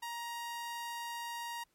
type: tone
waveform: sawtooth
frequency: 941 Hz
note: A#5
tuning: 16 cents sharp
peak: -35 dBFS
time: 0.02-1.64 s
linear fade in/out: 10 ms
effects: pink hiss -75 dBFS RMS until 1.74 s + MP3 64 kbps